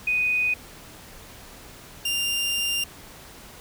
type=tone pair in turn; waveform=sine / sawtooth; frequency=2489 / 2794 Hz; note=D#7 / F7; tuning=0 / 0 cents; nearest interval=major second; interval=200 cents; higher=second; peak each=-20 dBFS; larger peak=neither; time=0.07-0.54 / 2.05-2.84 s; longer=second; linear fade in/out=5 ms; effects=pink hiss -45 dBFS RMS until 3.6 s